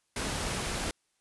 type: noise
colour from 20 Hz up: pink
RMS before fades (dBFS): -33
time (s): 0.16-0.91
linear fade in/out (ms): 2
effects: white hiss -75 dBFS RMS until 1.2 s + resampled to 24000 Hz